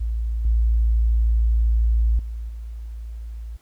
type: tone with level steps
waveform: sine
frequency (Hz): 56.4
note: A1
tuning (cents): +44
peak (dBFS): -21 / -15 / -27 / -30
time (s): 0-3.57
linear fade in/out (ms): 10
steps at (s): 0.45 / 2.19 / 2.49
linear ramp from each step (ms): 2
effects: pink hiss -60 dBFS RMS until 3.61 s